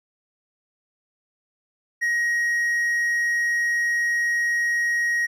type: tone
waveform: triangle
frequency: 1888 Hz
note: A#6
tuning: 22 cents sharp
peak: -18 dBFS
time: 2.01-5.27 s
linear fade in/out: 20 ms
effects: none